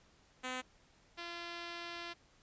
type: tone pair in turn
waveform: 5% pulse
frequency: 255.1 / 343.1 Hz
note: C4 / F4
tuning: -44 / -31 cents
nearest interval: perfect fourth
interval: 513 cents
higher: second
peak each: -27 / -31 dBFS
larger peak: first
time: 0.43-0.62 / 1.17-2.14 s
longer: second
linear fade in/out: 20 ms
effects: pink hiss -67 dBFS RMS until 2.42 s + resampled to 16000 Hz